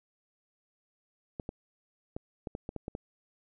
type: clicks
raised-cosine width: 2 ms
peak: -23 dBFS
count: 9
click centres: 1.398 / 1.491 / 2.165 / 2.472 / 2.551 / 2.691 / 2.763 / 2.881 / 2.951 s
effects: none